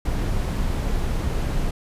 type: noise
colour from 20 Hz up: brown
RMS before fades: -23 dBFS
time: 0.05-1.71 s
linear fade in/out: 5 ms
effects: resampled to 32000 Hz